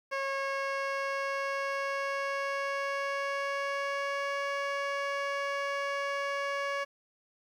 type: tone with pitch glide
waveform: 15% pulse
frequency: 546 to 560.7 Hz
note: C#5 to C#5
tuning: -26 to +20 cents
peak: -24 dBFS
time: 0.11-6.85 s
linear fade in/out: 20 ms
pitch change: +46 cents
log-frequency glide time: 0.23-4.41 s
effects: low-pass 4000 Hz 12 dB/octave + 10-bit